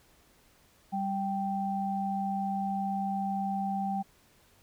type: tone pair together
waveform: sine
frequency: 196 / 782.4 Hz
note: G3 / G5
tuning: 0 / -4 cents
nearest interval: 2 octaves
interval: 2396 cents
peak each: -32 / -31 dBFS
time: 0.92-4.03 s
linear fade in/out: 20 ms
effects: pink hiss -63 dBFS RMS until 4.62 s